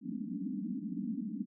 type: band-pass noise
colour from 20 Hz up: pink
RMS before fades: -38 dBFS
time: 0.01-1.46 s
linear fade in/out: 50 ms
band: 180 to 290 Hz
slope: 96 dB/octave
effects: none